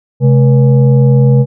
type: tone with frequency modulation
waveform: sine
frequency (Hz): 133.6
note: C3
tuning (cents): +36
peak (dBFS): -4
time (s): 0.2-1.46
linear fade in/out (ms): 50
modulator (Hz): 348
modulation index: 0.61
effects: none